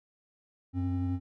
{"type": "tone pair together", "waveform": "triangle", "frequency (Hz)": [92.7, 266.6], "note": ["F#2", "C4"], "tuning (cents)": [4, 33], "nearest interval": "octave + tritone", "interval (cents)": 1829, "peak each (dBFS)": [-28, -30], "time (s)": [0.73, 1.2], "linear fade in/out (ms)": 50, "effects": []}